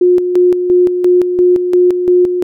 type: tone with tremolo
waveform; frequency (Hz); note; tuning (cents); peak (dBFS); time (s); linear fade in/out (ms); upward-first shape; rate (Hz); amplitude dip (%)
sine; 358.9; F4; +47; -5; 0.01-2.43; 5; square; 2.9; 55
effects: none